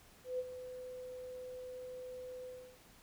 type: tone with ADSR envelope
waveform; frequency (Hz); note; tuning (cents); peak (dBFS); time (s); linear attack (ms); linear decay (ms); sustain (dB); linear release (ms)
sine; 505; B4; +39; -33; 0.24-2.79; 150; 41; -11; 330
effects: pink hiss -62 dBFS RMS until 3.02 s

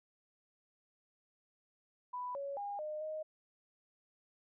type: tone with pitch steps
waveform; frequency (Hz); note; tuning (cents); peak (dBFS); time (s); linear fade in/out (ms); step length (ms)
sine; 991 / 559 / 811 / 610 / 622; B5 / C#5 / G#5 / D#5 / D#5; +6 / +14 / -41 / -34 / -1; -38; 2.13-3.23; 10; 220
effects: none

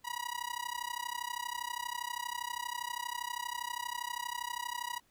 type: tone with amplitude modulation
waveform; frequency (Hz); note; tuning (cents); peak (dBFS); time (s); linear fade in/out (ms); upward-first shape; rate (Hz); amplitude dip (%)
sawtooth; 966; B5; -39; -29; 0.04-5; 20; sine; 32.5; 95
effects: pink hiss -70 dBFS RMS until 5.1 s

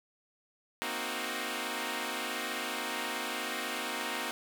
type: chord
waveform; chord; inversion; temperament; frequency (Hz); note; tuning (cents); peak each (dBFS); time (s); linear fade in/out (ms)
5% pulse; C half-diminished seventh; third; equal; 233.1 / 261.6 / 311.1 / 370; Bb3 / C4 / Eb4 / Gb4; 0 / 0 / 0 / 0; -28; 0.82-4.31; 0
effects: none

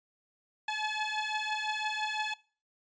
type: beating tone pair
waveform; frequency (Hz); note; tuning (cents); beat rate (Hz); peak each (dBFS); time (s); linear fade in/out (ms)
15% pulse; 854 / 859.9; G#5 / A5; +48 / -40; 5.9; -28 / -28; 0.68-2.34; 5
effects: noise-tail reverb RT60 0.4 s tail -22 dB re dry + resampled to 16000 Hz

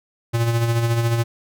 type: tone with tremolo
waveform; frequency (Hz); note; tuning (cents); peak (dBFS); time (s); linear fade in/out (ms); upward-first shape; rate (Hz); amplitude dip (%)
square; 116.54; A#2; 0; -16; 0.33-1.24; 20; sine; 14; 45
effects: none

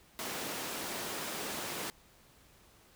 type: high-pass noise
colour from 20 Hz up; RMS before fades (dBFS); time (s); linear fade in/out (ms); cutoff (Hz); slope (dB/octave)
pink; -39; 0.19-1.9; 0; 240; 12
effects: pink hiss -62 dBFS RMS until 2.95 s

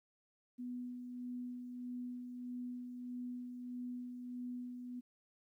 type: tone with tremolo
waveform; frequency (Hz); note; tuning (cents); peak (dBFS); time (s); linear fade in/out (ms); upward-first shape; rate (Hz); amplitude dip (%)
sine; 246.9; B3; 0; -40; 0.58-5.01; 20; sine; 1.6; 40
effects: 13-bit

